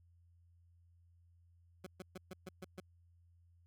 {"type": "tone bursts", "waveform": "20% pulse", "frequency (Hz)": 185, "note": "F#3", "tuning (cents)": 0, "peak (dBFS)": -40, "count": 7, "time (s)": [1.84, 2.802], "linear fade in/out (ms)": 5, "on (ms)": 26, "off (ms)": 130, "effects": ["added 86 Hz sine -64 dBFS peak until 3.66 s"]}